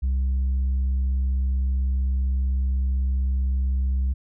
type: tone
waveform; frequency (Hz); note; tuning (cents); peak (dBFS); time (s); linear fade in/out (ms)
sine; 65.41; C2; 0; -17; 0.02-4.14; 20
effects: tanh soft clip ceiling -19 dBFS